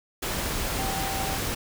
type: tone in noise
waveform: sine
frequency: 776 Hz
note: G5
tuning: 18 cents flat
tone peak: -32 dBFS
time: 0.78-1.37 s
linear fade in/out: 10 ms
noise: pink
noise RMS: -29 dBFS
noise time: 0.22-1.55 s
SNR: -6 dB
effects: none